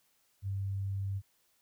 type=tone; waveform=sine; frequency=98 Hz; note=G2; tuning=in tune; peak=-32 dBFS; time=0.42-1.22 s; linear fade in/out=50 ms; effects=white hiss -72 dBFS RMS until 1.61 s